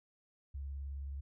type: tone with vibrato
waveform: sine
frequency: 69.3 Hz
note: C#2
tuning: in tune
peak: -39 dBFS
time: 0.54-1.21 s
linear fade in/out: 10 ms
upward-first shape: square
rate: 19 Hz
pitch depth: 38 cents each way
effects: none